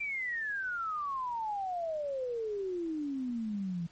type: exponential sweep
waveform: sine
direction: down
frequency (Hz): 2377 to 164.81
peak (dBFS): -32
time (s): 0-3.87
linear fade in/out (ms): 10
effects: pink hiss -61 dBFS RMS until 3.91 s + MP3 32 kbps